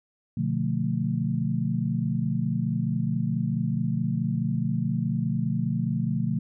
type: chord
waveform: sine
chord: B half-diminished seventh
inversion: none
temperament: just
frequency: 123.47 / 148.16 / 177.8 / 222.2 Hz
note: B2 / D3 / F3 / A3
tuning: 0 / +16 / +31 / +17 cents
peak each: -29 dBFS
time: 0.37-6.39 s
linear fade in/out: 5 ms
effects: none